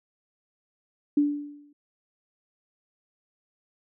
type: tone with exponential decay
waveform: sine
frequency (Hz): 291.1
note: D4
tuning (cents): -15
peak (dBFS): -16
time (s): 1.17-1.73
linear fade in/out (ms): 5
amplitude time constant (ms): 120
effects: none